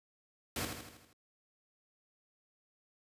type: noise with echo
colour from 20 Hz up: pink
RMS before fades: -36 dBFS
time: 0.56-0.65 s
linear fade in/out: 2 ms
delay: 80 ms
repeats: 6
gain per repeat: -5 dB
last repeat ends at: 1.13 s
effects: high-pass 80 Hz 12 dB/octave + resampled to 32000 Hz